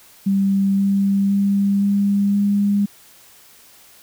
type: tone with pitch steps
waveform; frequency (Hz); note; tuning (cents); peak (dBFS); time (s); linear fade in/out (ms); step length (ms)
sine; 196 / 197.59 / 199.2 / 200.8 / 202.4; G3 / G3 / G3 / G3 / G#3; 0 / +14 / +28 / +42 / -44; -14; 0.26-2.86; 10; 520
effects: white hiss -48 dBFS RMS until 4.02 s